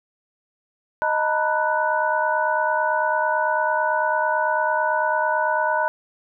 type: tone cluster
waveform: sine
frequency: 621 / 905 / 974 / 1484 Hz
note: D#5 / A5 / B5 / F#6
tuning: -3 / +48 / -24 / +5 cents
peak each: -24 dBFS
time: 1.02-5.88 s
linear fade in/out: 0 ms
effects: none